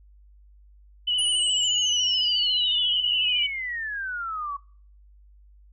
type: tone with vibrato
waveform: sine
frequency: 2960 Hz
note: F#7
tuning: in tune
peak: -21 dBFS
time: 1.07-3.47 s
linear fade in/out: 10 ms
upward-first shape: sine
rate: 14 Hz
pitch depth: 39 cents each way
type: exponential sweep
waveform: sine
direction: down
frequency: 9860 to 1108.7 Hz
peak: -28 dBFS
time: 1.18-4.57 s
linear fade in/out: 10 ms
effects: noise-tail reverb RT60 0.5 s tail -23 dB re dry + added 50 Hz sine -50 dBFS peak until 5.72 s